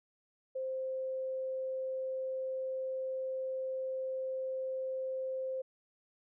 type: tone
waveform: sine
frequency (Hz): 523.3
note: C5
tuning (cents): 0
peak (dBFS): -34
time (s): 0.55-5.62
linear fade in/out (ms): 10
effects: none